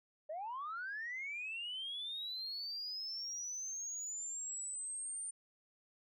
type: linear sweep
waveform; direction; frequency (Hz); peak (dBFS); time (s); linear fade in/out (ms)
sine; up; 587.3 to 9000; -39; 0.29-5.31; 10
effects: tanh soft clip ceiling -36 dBFS